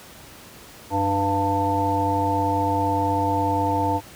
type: harmonic tone with a mistuned harmonic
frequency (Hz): 99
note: G2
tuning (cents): +18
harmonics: 1 / 3 / 5 / 7 / 9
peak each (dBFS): -26 / -26 / -29 / -28 / -22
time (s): 0.9-4.01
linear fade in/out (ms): 50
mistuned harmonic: 1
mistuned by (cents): -59
effects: pink hiss -44 dBFS RMS until 4.15 s + high-pass 60 Hz 12 dB/octave